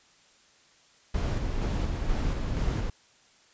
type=noise with tremolo; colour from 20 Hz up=brown; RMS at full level=-27 dBFS; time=1.14-2.9 s; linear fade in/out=5 ms; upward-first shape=square; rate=2.1 Hz; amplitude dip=30%; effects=white hiss -60 dBFS RMS until 3.53 s + resampled to 16000 Hz